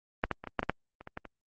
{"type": "clicks", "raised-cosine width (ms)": 0.5, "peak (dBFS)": [-11, -14, -26, -23, -11, -16, -11, -30, -27, -22, -27], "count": 11, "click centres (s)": [0.239, 0.313, 0.44, 0.473, 0.593, 0.63, 0.696, 1.01, 1.074, 1.174, 1.253], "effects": ["Opus 24 kbps"]}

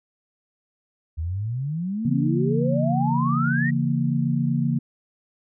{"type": "exponential sweep", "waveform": "sine", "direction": "up", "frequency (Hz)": [75.8, 1932], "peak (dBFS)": -24, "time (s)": [1.17, 3.71], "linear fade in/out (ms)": 20}
{"type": "chord", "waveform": "sine", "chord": "A# diminished", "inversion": "first", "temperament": "just", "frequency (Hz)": [139.85, 167.82, 233.1], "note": ["C#3", "E3", "A#3"], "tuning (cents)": [16, 31, 0], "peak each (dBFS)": [-23, -25, -24], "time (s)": [2.05, 4.79], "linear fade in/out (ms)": 5}
{"effects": []}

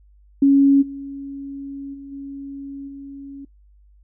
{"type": "tone with level steps", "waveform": "sine", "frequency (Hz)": 277.2, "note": "C#4", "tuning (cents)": 0, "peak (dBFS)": [-10, -29, -34, -30, -33], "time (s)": [0.42, 3.45], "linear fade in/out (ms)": 5, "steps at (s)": [0.81, 1.93, 2.11, 2.87], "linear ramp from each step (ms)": 20, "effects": ["noise-tail reverb RT60 0.2 s tail -26 dB re dry", "added 50 Hz sine -49 dBFS peak until 4.03 s"]}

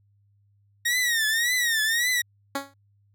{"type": "tone with vibrato", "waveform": "sawtooth", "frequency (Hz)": 1864.7, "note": "A#6", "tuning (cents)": 0, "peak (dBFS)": -18, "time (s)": [0.85, 2.22], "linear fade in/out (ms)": 10, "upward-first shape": "triangle", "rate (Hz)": 1.8, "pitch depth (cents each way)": 150}
{"type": "tone with exponential decay", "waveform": "10% pulse", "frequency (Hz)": 277.2, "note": "C#4", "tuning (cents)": 0, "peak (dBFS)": -15, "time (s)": [2.55, 2.74], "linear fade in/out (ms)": 5, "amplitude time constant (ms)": 40}
{"effects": ["added 101 Hz sine -60 dBFS peak until 3.14 s"]}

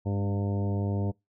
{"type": "harmonic tone with a mistuned harmonic", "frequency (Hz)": 100, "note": "G2", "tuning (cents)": 35, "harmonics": [1, 2, 3, 4, 5, 6, 7, 9], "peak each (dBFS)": [-27, -33, -37, -39, -41, -43, -44, -46], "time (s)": [0.05, 1.12], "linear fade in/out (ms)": 20, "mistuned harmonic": 2, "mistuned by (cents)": 21, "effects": ["noise-tail reverb RT60 0.2 s tail -24 dB re dry"]}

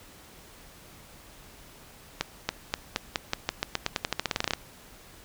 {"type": "accelerating click train", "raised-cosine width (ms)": 0.2, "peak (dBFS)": -8, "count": 22, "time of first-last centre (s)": [2.21, 4.535], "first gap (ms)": 280, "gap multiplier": 0.89, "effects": ["pink hiss -51 dBFS RMS until 5.24 s"]}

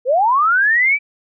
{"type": "linear sweep", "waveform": "sine", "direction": "up", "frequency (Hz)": [466.2, 2349], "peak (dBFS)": -11, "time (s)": [0.05, 0.99], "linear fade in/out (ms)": 50, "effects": []}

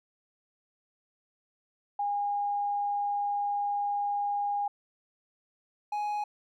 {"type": "tone pair in turn", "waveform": ["sine", "triangle"], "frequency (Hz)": [815, 833.1], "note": ["G#5", "G#5"], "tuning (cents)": [-33, 5], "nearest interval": "unison", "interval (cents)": 38, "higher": "second", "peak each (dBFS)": -27, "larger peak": "neither", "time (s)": [[1.99, 4.68], [5.92, 6.24]], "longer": "first", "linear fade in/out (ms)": 5, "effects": []}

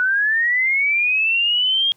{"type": "linear sweep", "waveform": "sine", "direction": "up", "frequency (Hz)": [1467, 3258], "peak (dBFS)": -15, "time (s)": [0, 1.92], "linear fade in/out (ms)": 0, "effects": ["pink hiss -59 dBFS RMS until 1.96 s", "high-pass 100 Hz 12 dB/octave"]}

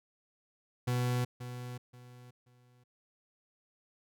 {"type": "tone with echo", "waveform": "40% pulse", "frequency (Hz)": 123.6, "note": "B2", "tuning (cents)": 2, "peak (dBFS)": -28, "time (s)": [0.87, 1.25], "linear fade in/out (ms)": 10, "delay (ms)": 530, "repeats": 3, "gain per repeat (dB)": -11, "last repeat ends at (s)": 2.84, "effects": []}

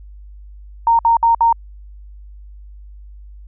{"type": "tone bursts", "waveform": "sine", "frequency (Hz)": 924, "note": "A#5", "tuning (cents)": -16, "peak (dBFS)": -9, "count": 4, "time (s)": [0.87, 1.527], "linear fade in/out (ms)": 2, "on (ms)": 120, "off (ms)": 59, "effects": ["added 50 Hz sine -35 dBFS peak until 3.47 s"]}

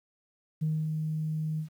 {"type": "tone with ADSR envelope", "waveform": "sine", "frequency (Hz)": 156.1, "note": "D#3", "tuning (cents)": 6, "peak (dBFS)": -24, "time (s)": [0.61, 1.69], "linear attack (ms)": 17, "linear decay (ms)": 240, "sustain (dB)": -4, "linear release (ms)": 100, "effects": ["tanh soft clip ceiling -21 dBFS", "10-bit"]}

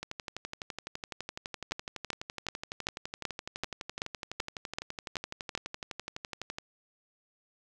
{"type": "two click trains", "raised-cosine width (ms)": 0.2, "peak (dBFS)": [-14, -20], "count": [11, 79], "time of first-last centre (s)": [[1.72, 5.551], [0.03, 6.585]], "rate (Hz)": [2.61, 11.9], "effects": []}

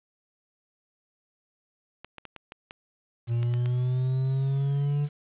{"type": "clicks", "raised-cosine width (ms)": 0.2, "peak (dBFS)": -22, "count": 9, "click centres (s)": [2.046, 2.183, 2.253, 2.363, 2.521, 2.709, 3.43, 3.539, 3.659]}
{"type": "exponential sweep", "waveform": "triangle", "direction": "up", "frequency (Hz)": [116.9, 146.83], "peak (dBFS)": -21, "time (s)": [3.27, 5.09], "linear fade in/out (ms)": 50}
{"effects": ["resampled to 8000 Hz", "9-bit"]}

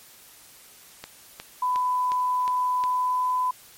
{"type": "click train", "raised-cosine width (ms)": 0.2, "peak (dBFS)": -18, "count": 6, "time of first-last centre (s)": [1.04, 2.839], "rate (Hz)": 2.78}
{"type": "tone with pitch glide", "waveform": "sine", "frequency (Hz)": [1000, 1005.8], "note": ["B5", "B5"], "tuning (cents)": [21, 31], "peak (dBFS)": -21, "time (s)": [1.62, 3.51], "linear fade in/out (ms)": 5, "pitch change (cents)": 10, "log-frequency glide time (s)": [2.78, 3.36]}
{"effects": ["white hiss -50 dBFS RMS until 3.77 s", "MP3 64 kbps"]}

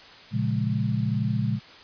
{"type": "chord", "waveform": "sine", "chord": "Bb minor seventh", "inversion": "none", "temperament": "equal", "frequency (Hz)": [116.54, 138.59, 174.61, 207.7], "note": ["Bb2", "Db3", "F3", "Ab3"], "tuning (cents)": [0, 0, 0, 0], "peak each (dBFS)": [-26, -28, -32, -28], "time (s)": [0.31, 1.6], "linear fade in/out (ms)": 50, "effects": ["white hiss -47 dBFS RMS until 1.83 s", "resampled to 11025 Hz"]}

